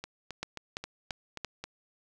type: two click trains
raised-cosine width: 0.2 ms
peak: -21 / -17 dBFS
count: 7 / 4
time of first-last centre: 0.04-1.64 / 0.43-1.447 s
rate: 3.75 / 2.95 Hz
effects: none